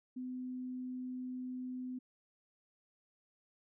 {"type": "tone", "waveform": "sine", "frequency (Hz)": 253.5, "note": "B3", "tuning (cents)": 45, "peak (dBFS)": -39, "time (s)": [0.16, 1.99], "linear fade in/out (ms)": 10, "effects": []}